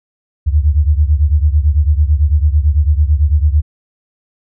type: beating tone pair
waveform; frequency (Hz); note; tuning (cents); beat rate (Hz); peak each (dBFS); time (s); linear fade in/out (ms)
sine; 72 / 81; D2 / E2; -34 / -30; 9; -10 / -13; 0.46-3.62; 20
effects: none